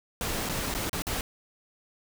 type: noise with dropouts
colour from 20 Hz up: pink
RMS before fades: -31 dBFS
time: 0.21-1.21 s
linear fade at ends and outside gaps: 1 ms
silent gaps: 0.49-0.495 / 0.741-0.748 / 0.895-0.93 / 1.021-1.068 s
effects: none